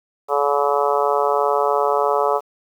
harmonic tone, 143.1 Hz, D3, 45 cents flat, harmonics 3 / 4 / 5 / 6 / 7 / 8 / 9, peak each -21 / -22 / -23 / -24 / -24 / -25 / -26 dBFS, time 0.28-2.41 s, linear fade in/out 50 ms, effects 8-bit

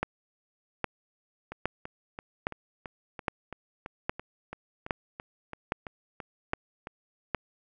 two click trains, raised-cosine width 0.5 ms, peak -23 / -12 dBFS, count 17 / 10, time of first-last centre 1.52-6.871 / 0.03-7.347 s, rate 2.99 / 1.23 Hz, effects none

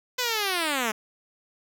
5% pulse linear sweep, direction down, 510 to 207.7 Hz, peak -13 dBFS, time 0.18-0.92 s, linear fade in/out 10 ms, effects none

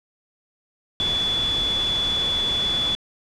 sine tone in noise, 3441 Hz, A7, 39 cents flat, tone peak -20 dBFS, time 1-2.95 s, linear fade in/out 0 ms, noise pink, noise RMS -31 dBFS, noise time 1-2.95 s, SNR +8 dB, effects low-pass 6000 Hz 12 dB/octave

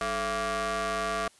sawtooth ring-modulated tone, 242.1 Hz, B3, 34 cents flat, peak -21 dBFS, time 0.01-1.28 s, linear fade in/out 2 ms, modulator 917 Hz, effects white hiss -59 dBFS RMS until 1.39 s + resampled to 24000 Hz

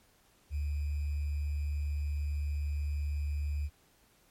sine tone with sample-and-hold, 73.2 Hz, D2, 5 cents flat, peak -30 dBFS, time 0.5-3.7 s, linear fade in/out 50 ms, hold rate 2450 Hz, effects pink hiss -66 dBFS RMS until 4.3 s + MP3 64 kbps

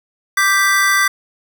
square chord, G major, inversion second, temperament equal, 1174.7 / 1568 / 1975.5 Hz, D6 / G6 / B6, 0 / 0 / 0 cents, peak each -18 / -17 / -16 dBFS, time 0.37-1.08 s, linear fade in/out 5 ms, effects none

